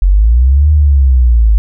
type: linear two-way sweep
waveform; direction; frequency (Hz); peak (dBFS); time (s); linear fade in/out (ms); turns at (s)
sine; up then down; 43.65 to 76.6 to 51.3; -4; 0.02-1.58; 0; 0.71
effects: none